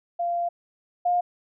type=tone pair in turn; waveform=sine; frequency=692 / 709 Hz; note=F5 / F5; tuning=-16 / +26 cents; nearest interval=unison; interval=42 cents; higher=second; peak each=-23 / -19 dBFS; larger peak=second; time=0.19-0.49 / 1.05-1.21 s; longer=first; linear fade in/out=10 ms; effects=none